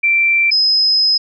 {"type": "tone pair in turn", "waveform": "sine", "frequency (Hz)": [2349, 5082], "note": ["D7", "D#8"], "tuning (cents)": [0, 36], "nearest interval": "octave + minor second", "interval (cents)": 1336, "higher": "second", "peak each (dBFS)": -10, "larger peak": "neither", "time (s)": [[0.03, 0.51], [0.51, 1.18]], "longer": "second", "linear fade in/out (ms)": 10, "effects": []}